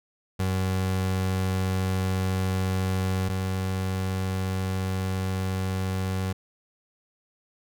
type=tone pair in turn; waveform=30% pulse; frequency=94 / 94.34 Hz; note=F#2 / F#2; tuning=+28 / +34 cents; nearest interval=unison; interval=6 cents; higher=second; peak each=-21 / -23 dBFS; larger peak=first; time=0.39-3.29 / 3.29-6.33 s; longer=second; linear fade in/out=10 ms; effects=none